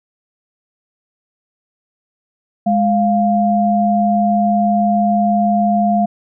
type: tone pair together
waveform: sine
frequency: 207.7 / 698.5 Hz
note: G#3 / F5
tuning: 0 / 0 cents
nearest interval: octave + major sixth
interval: 2100 cents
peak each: -14 dBFS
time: 2.66-6.06 s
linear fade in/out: 10 ms
effects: none